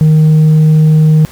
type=tone with tanh clipping; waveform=triangle; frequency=155.56 Hz; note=D#3; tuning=in tune; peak=-4 dBFS; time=0.01-1.25 s; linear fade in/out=0 ms; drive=7 dB; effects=pink hiss -36 dBFS RMS until 1.31 s